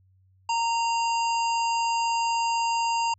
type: harmonic tone with a mistuned harmonic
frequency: 926 Hz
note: A#5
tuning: 12 cents flat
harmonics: 1 / 3 / 5 / 7 / 8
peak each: -23 / -32 / -36 / -43 / -39 dBFS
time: 0.49-3.14 s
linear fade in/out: 5 ms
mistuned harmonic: 5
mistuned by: +62 cents
effects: added 94 Hz sine -58 dBFS peak until 3.18 s